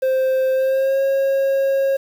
triangle tone with pitch glide, 523.3 to 543.6 Hz, C5 to C#5, 0 to -34 cents, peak -13 dBFS, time 0.02-1.97 s, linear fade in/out 10 ms, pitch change +66 cents, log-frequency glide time 0.53-1.02 s, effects 7-bit

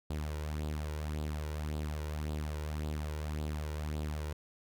sawtooth tone with flanger, 75.9 Hz, D#2, 42 cents flat, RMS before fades -37 dBFS, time 0.1-4.33 s, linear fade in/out 5 ms, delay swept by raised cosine 0.24 to 2.14 ms, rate 1.8 Hz, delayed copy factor +0.55, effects none

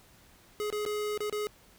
square tone with dropouts, 420 Hz, G#4, 19 cents sharp, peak -31 dBFS, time 0.6-1.47 s, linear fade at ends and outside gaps 0 ms, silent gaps 0.702-0.726 / 0.852-0.862 / 1.176-1.205 / 1.297-1.326 s, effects pink hiss -59 dBFS RMS until 1.78 s

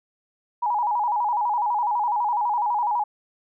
sine tone with vibrato, 898 Hz, A5, 35 cents sharp, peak -20 dBFS, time 0.62-3.04 s, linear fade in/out 10 ms, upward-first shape square, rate 12 Hz, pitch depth 120 cents each way, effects none

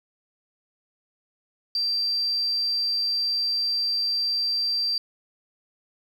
sine tone, 4699 Hz, D8, in tune, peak -22 dBFS, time 1.75-4.98 s, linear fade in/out 2 ms, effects 8-bit

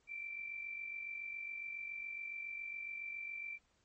sine tone with amplitude modulation, 2346 Hz, D7, 2 cents flat, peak -39 dBFS, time 0.07-3.59 s, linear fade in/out 50 ms, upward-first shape sine, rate 47.2 Hz, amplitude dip 55%, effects pink hiss -75 dBFS RMS until 3.84 s + MP3 32 kbps

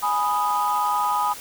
sine chord, G# minor, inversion none, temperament equal, 830.6 / 987.8 / 1244.5 Hz, G#5 / B5 / D#6, 0 / 0 / 0 cents, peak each -23 dBFS, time 0.02-1.34 s, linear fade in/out 20 ms, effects tanh soft clip ceiling -13 dBFS + white hiss -38 dBFS RMS until 1.4 s

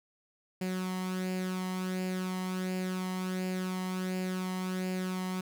sawtooth tone with flanger, 185 Hz, F#3, in tune, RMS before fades -34 dBFS, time 0.61-5.41 s, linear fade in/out 5 ms, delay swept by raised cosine 0.41 to 1 ms, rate 1.4 Hz, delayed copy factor +0.55, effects none

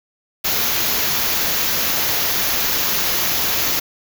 white band-stop noise, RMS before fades -19 dBFS, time 0.44-3.8 s, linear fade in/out 10 ms, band 7000 to 11000 Hz, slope 96 dB/octave, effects none

